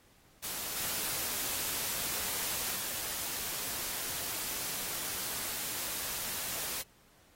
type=noise with level steps; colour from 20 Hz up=white; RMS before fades=-38 / -35 / -37 dBFS; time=0.42-6.83 s; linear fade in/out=20 ms; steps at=0.76 / 2.75 s; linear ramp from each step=10 ms; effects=pink hiss -64 dBFS RMS until 7.35 s + AAC 48 kbps